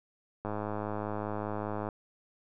click train, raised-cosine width 1 ms, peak -21 dBFS, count 152, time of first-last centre 0.45-1.888 s, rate 105 Hz, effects none

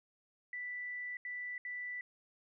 sine tone bursts at uneven times, 1975.5 Hz, B6, in tune, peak -39 dBFS, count 3, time 0.53-1.17 / 1.25-1.58 / 1.65-2.01 s, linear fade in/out 2 ms, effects none

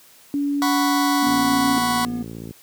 sine tone with pitch glide, 285 to 275.8 Hz, C#4 to C#4, +48 to -9 cents, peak -19 dBFS, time 0.34-1.78 s, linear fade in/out 0 ms, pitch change -57 cents, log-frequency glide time 1.23-1.53 s
sawtooth chord, F# suspended fourth, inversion none, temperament just, 740 / 986.7 / 1110 Hz, F#5 / B5 / C#6, 0 / -2 / +2 cents, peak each -20 dBFS, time 0.62-2.05 s, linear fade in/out 0 ms
triangle tone, 242.1 Hz, B3, 34 cents flat, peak -22 dBFS, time 1.22-2.23 s, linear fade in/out 10 ms
click train, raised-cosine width 3 ms, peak -20 dBFS, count 71, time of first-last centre 1.27-2.509 s, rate 56.5 Hz
effects white hiss -50 dBFS RMS until 2.62 s + high-pass 100 Hz 12 dB/octave

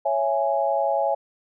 sine chord, C# minor, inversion none, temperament just, 554.4 / 665.2 / 831.5 Hz, C#5 / E5 / G#5, 0 / +16 / +2 cents, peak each -24 dBFS, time 0.05-1.15 s, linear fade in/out 10 ms, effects none

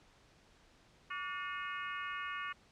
harmonic tone with a mistuned harmonic, 360 Hz, F#4, 47 cents flat, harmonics 3 / 4 / 5 / 6 / 7 / 8, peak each -42 / -44 / -46 / -48 / -49 / -50 dBFS, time 1.1-2.53 s, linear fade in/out 10 ms, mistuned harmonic 3, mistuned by +100 cents, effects pink hiss -65 dBFS RMS until 2.71 s + low-pass 6000 Hz 12 dB/octave

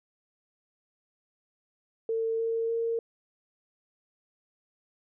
sine tone with pitch steps, 451.2 / 455.4 / 459.6 Hz, A4 / A#4 / A#4, +44 / -40 / -25 cents, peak -26 dBFS, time 2.09-2.99 s, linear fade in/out 2 ms, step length 300 ms, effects none

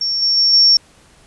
sine tone with level steps, 5480 Hz, F8, 34 cents flat, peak -16 / -12 / -10 / -7 dBFS, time 0.01-0.77 s, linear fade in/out 2 ms, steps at 0.22 / 0.37 / 0.53 s, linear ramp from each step 5 ms, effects pink hiss -49 dBFS RMS until 1.26 s + resampled to 24000 Hz

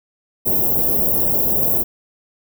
white band-stop noise, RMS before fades -17 dBFS, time 0.45-1.84 s, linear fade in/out 20 ms, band 650 to 15000 Hz, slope 24 dB/octave, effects none

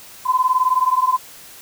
sine beating tone pair, 1011 / 1030 Hz, B5 / C6, +40 / -28 cents, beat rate 19 Hz, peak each -17 dBFS, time 0.25-1.18 s, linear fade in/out 20 ms, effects white hiss -41 dBFS RMS until 1.61 s

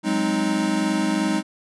square chord, Ab dominant seventh, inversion third, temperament equal, 185 / 207.7 / 261.6 / 311.1 Hz, Gb3 / Ab3 / C4 / Eb4, 0 / 0 / 0 / 0 cents, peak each -29 / -25 / -29 / -24 dBFS, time 0.03-1.43 s, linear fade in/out 50 ms, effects resampled to 24000 Hz

